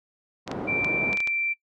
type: band-pass noise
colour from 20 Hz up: pink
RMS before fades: -32 dBFS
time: 0.46-1.17 s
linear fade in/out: 50 ms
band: 170 to 730 Hz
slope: 12 dB/octave
type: clicks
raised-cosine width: 0.2 ms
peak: -16 dBFS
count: 7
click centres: 0.477 / 0.515 / 0.846 / 1.13 / 1.173 / 1.204 / 1.274 s
type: tone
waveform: sine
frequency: 2349 Hz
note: D7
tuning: in tune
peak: -24 dBFS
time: 0.67-1.54 s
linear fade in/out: 20 ms
effects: noise-tail reverb RT60 0.1 s tail -22 dB re dry